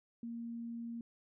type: tone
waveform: sine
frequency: 233.1 Hz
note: A#3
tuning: in tune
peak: -40 dBFS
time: 0.23-1.01 s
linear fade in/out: 2 ms
effects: none